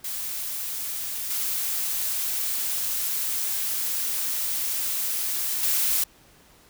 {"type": "noise with level steps", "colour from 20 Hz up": "blue", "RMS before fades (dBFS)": [-31, -27, -23], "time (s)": [0.04, 6.04], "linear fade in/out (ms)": 5, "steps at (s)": [1.3, 5.63], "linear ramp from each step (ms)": 2, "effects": ["pink hiss -55 dBFS RMS until 6.69 s"]}